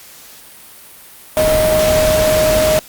sine tone in noise, 622.3 Hz, D#5, in tune, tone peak -11 dBFS, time 1.37-2.79 s, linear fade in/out 0 ms, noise pink, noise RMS -18 dBFS, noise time 1.37-2.79 s, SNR +4 dB, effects white hiss -39 dBFS RMS until 2.88 s + Opus 48 kbps

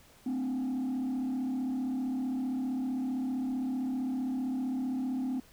sine tone with frequency modulation, 257.6 Hz, C4, 27 cents flat, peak -27 dBFS, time 0.26-5.4 s, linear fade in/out 5 ms, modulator 35.4 Hz, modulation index 0.62, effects tanh soft clip ceiling -29 dBFS + pink hiss -59 dBFS RMS until 5.52 s

